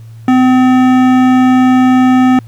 sine tone with hard clipping, 255.5 Hz, C4, 41 cents flat, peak -7 dBFS, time 0.28-2.39 s, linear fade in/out 2 ms, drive 15 dB, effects added 113 Hz sine -29 dBFS peak until 2.47 s + pink hiss -50 dBFS RMS until 2.47 s

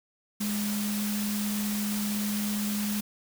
sine tone in noise, 207.7 Hz, G#3, in tune, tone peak -28 dBFS, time 0.4-3.01 s, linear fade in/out 10 ms, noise white, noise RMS -35 dBFS, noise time 0.4-3.01 s, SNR +4 dB, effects none

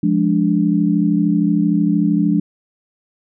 sine chord, D diminished, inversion first, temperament equal with one note detuned, 174.61 / 207.7 / 291.8 Hz, F3 / Ab3 / D4, 0 / 0 / -11 cents, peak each -17 dBFS, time 0.03-2.4 s, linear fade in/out 5 ms, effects none

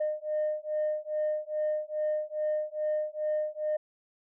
sine beating tone pair, 609 / 611.4 Hz, D#5 / D#5, -37 / -30 cents, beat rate 2.4 Hz, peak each -30 dBFS, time 0-3.77 s, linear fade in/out 10 ms, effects tanh soft clip ceiling -23 dBFS

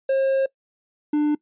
triangle tone pair in turn, 537 / 297.9 Hz, C5 / D4, +45 / +25 cents, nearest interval minor seventh, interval 1020 cents, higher first, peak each -15 dBFS, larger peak neither, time 0.09-0.46 / 1.13-1.35 s, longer first, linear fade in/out 5 ms, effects noise-tail reverb RT60 0.1 s tail -22 dB re dry + resampled to 8000 Hz

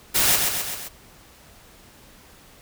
white noise with echo, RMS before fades -19 dBFS, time 0.14-0.37 s, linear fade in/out 20 ms, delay 130 ms, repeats 4, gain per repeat -4 dB, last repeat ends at 0.89 s, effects pink hiss -50 dBFS RMS until 2.61 s

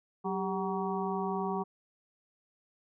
harmonic tone with a mistuned harmonic, 188.5 Hz, F#3, 32 cents sharp, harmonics 1 / 2 / 4 / 5 / 6, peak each -35 / -35 / -37 / -38 / -40 dBFS, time 0.24-1.64 s, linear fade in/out 20 ms, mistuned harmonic 2, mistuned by +77 cents, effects none

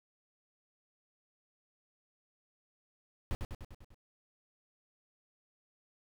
brown noise with echo, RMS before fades -33 dBFS, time 3.31-3.35 s, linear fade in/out 0 ms, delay 99 ms, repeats 6, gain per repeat -4 dB, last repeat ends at 3.944 s, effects none

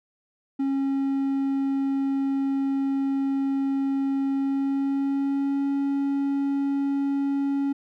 triangle tone with pitch glide, 273 to 278.3 Hz, C#4 to C#4, -26 to +7 cents, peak -20 dBFS, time 0.59-7.73 s, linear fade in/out 10 ms, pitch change +33 cents, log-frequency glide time 4.35-5.67 s, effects none

